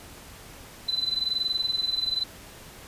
sine tone with amplitude modulation, 4019 Hz, B7, 30 cents sharp, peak -21 dBFS, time 0.88-2.24 s, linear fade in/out 10 ms, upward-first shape sine, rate 21 Hz, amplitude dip 80%, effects pink hiss -46 dBFS RMS until 2.87 s + resampled to 32000 Hz

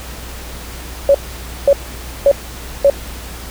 sine tone bursts, 560 Hz, C#5, 18 cents sharp, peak -5 dBFS, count 4, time 1.09-2.9 s, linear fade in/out 2 ms, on 55 ms, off 530 ms, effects added 60 Hz sine -30 dBFS peak until 3.5 s + pink hiss -32 dBFS RMS until 3.5 s

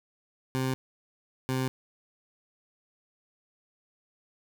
20% pulse tone pair in turn, 130.81 / 130.27 Hz, C3 / C3, 0 / -7 cents, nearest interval unison, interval 7 cents, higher first, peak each -22 dBFS, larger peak neither, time 0.55-0.74 / 1.49-1.68 s, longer neither, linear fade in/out 0 ms, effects none

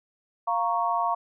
sine chord, Bb minor, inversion second, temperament equal, 698.5 / 932.3 / 1108.7 Hz, F5 / Bb5 / Db6, 0 / 0 / 0 cents, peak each -27 dBFS, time 0.47-1.15 s, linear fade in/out 10 ms, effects none

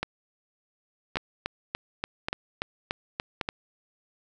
two click trains, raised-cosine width 0.3 ms, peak -12 / -12 dBFS, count 9 / 4, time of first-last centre 1.17-3.489 / 0.03-3.412 s, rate 3.45 / 0.887 Hz, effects none

